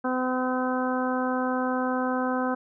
harmonic tone, 255 Hz, C4, 44 cents flat, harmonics 1 / 2 / 3 / 4 / 5 / 6, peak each -27 / -30 / -32 / -33 / -34 / -35 dBFS, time 0.04-2.55 s, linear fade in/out 10 ms, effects none

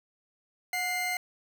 40% pulse tone pair together, 728.5 / 2094 Hz, F#5 / C7, -27 / +1 cents, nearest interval octave + tritone, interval 1828 cents, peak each -33 / -29 dBFS, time 0.73-1.17 s, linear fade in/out 2 ms, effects none

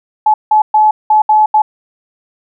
sine tone bursts at uneven times, 857 Hz, A5, 46 cents flat, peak -5 dBFS, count 6, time 0.26-0.34 / 0.51-0.62 / 0.74-0.91 / 1.1-1.22 / 1.29-1.46 / 1.54-1.62 s, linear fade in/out 5 ms, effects none

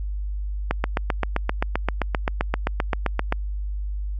click train, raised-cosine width 0.5 ms, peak -6 dBFS, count 21, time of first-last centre 0.71-3.324 s, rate 7.65 Hz, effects added 50 Hz sine -25 dBFS peak until 4.19 s

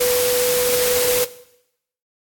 sine tone in noise, 493.9 Hz, B4, in tune, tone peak -16 dBFS, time 0-1.25 s, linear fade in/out 10 ms, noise white, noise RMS -21 dBFS, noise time 0-1.25 s, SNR +2 dB, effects noise-tail reverb RT60 0.8 s tail -17 dB re dry + AAC 64 kbps

